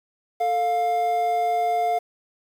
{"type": "tone pair together", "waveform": "triangle", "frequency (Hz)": [443.8, 704], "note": ["A4", "F5"], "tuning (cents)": [15, 14], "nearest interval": "minor sixth", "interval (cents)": 799, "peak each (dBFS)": [-27, -18], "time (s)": [0.4, 1.99], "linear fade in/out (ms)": 10, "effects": ["8-bit"]}